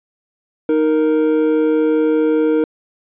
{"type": "tone pair together", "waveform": "triangle", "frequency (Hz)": [311.2, 466.2], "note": ["D#4", "A#4"], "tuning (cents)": [0, 0], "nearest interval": "perfect fifth", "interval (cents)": 700, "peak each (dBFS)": -13, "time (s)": [0.69, 2.64], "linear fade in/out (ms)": 2, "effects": ["resampled to 8000 Hz"]}